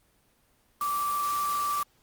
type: tone in noise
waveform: sine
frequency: 1166 Hz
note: D6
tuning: 13 cents flat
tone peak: -26 dBFS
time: 0.81-1.83 s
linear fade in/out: 2 ms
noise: white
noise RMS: -38 dBFS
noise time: 0.81-1.83 s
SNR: +9 dB
effects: pink hiss -66 dBFS RMS until 2.02 s + Opus 24 kbps